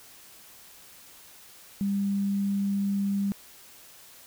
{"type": "tone", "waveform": "sine", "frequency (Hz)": 199.1, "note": "G3", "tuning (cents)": 27, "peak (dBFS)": -24, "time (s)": [1.81, 3.32], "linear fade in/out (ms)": 0, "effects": ["white hiss -51 dBFS RMS until 4.26 s"]}